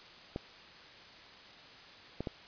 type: clicks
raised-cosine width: 2 ms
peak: -22 dBFS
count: 3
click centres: 0.361 / 2.206 / 2.272 s
effects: white hiss -53 dBFS RMS until 2.47 s + resampled to 11025 Hz